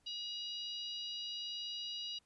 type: harmonic tone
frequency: 961 Hz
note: B5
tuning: 48 cents flat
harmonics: 3 / 4 / 5 / 6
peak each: -43 / -45 / -47 / -58 dBFS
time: 0.06-2.19 s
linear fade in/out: 10 ms
effects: pink hiss -75 dBFS RMS until 2.25 s + resampled to 24000 Hz